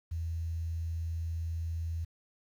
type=tone; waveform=sine; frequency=82.5 Hz; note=E2; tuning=2 cents sharp; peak=-32 dBFS; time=0.11-2.05 s; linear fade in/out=10 ms; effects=10-bit